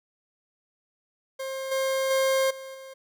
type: tone with level steps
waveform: 40% pulse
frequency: 532 Hz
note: C5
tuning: 29 cents sharp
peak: -30 / -23 / -20 / -37 / -40 dBFS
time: 1.39-2.94 s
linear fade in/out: 10 ms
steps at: 1.71 / 2.1 / 2.5 / 2.74 s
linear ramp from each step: 10 ms
effects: none